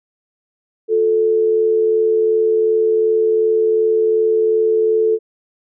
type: tone pair together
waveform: sine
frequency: 357.3 / 440 Hz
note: F4 / A4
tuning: +40 / 0 cents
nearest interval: major third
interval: 360 cents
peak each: -22 / -12 dBFS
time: 0.88-5.19 s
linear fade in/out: 50 ms
effects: none

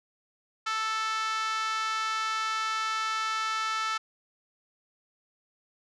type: tone with high-pass filter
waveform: 5% pulse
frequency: 440 Hz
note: A4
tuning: in tune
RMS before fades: -30 dBFS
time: 0.66-3.98 s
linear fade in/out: 10 ms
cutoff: 1200 Hz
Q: 6.6
effects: resampled to 22050 Hz

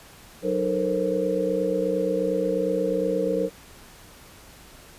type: tone cluster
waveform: sine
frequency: 185.3 / 305.1 / 440.9 / 469.3 / 532 Hz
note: F#3 / D#4 / A4 / A#4 / C5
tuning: +3 / -34 / +4 / +12 / +29 cents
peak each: -30 / -30 / -31 / -25 / -27 dBFS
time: 0.42-3.5 s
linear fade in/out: 50 ms
effects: pink hiss -48 dBFS RMS until 4.98 s + resampled to 32000 Hz

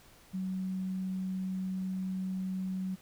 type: tone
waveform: sine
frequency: 187.6 Hz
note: F#3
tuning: 24 cents sharp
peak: -32 dBFS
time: 0.33-2.96 s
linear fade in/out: 20 ms
effects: pink hiss -59 dBFS RMS until 3.01 s

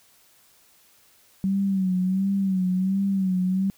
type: tone with vibrato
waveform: sine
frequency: 190 Hz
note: F#3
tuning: 46 cents sharp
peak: -20 dBFS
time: 1.44-3.7 s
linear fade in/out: 0 ms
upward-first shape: sine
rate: 1.4 Hz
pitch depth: 66 cents each way
effects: white hiss -58 dBFS RMS until 3.77 s

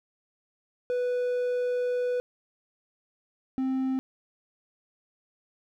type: tone pair in turn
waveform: triangle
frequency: 493.9 / 262.6 Hz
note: B4 / C4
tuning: 0 / +6 cents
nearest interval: major seventh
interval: 1094 cents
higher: first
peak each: -23 dBFS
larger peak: neither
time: 0.9-2.2 / 3.58-3.99 s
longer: first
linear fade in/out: 0 ms
effects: none

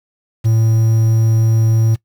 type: tone with quantisation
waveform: triangle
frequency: 112.1 Hz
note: A2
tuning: 33 cents sharp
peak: -8 dBFS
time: 0.44-1.96 s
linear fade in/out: 20 ms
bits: 6
effects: noise-tail reverb RT60 0.1 s tail -20 dB re dry

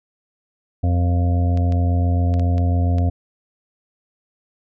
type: harmonic tone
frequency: 87.3 Hz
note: F2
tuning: in tune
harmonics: 1 / 2 / 3 / 5 / 6 / 7 / 8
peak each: -15 / -29 / -26 / -38 / -35 / -37 / -31 dBFS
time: 0.83-3.1 s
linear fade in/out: 10 ms
type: clicks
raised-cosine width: 0.2 ms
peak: -21 dBFS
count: 6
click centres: 1.574 / 1.723 / 2.34 / 2.396 / 2.581 / 2.984 s
effects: none

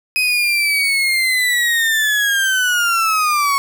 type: linear sweep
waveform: 35% pulse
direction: down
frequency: 2526 to 1100 Hz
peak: -12 dBFS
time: 0.16-3.58 s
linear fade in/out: 0 ms
effects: none

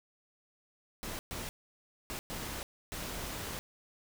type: noise bursts at uneven times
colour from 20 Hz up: pink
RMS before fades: -40 dBFS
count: 5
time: 1.03-1.19 / 1.31-1.49 / 2.1-2.19 / 2.3-2.63 / 2.92-3.59 s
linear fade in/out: 0 ms
effects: none

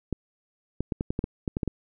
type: clicks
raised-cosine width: 3 ms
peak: -14 dBFS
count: 11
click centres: 0.127 / 0.806 / 0.922 / 1.009 / 1.105 / 1.191 / 1.241 / 1.478 / 1.569 / 1.632 / 1.677 s
effects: none

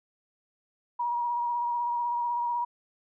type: tone with vibrato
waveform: sine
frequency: 956 Hz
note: A#5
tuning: 43 cents sharp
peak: -26 dBFS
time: 0.99-2.65 s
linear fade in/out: 10 ms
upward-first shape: sine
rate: 16 Hz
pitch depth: 23 cents each way
effects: none

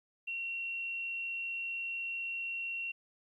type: tone with frequency modulation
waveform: sine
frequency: 2735 Hz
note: F7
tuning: 37 cents flat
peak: -35 dBFS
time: 0.27-2.92 s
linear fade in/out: 10 ms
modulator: 64.4 Hz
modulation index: 0.33
effects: 12-bit

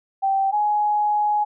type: tone pair in turn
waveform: sine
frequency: 779 / 837.1 Hz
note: G5 / G#5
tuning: -11 / +13 cents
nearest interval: minor second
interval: 124 cents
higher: second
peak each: -17 dBFS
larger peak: neither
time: 0.22-0.52 / 0.52-1.45 s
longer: second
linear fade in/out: 20 ms
effects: none

